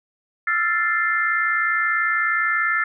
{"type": "chord", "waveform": "sine", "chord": "F major seventh", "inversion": "third", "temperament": "equal with one note detuned", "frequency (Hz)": [1318.5, 1378.5, 1760, 2093], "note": ["E6", "F6", "A6", "C7"], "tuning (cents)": [0, -23, 0, 0], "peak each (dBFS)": [-26, -24, -21, -25], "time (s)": [0.47, 2.84], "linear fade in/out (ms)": 5, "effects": []}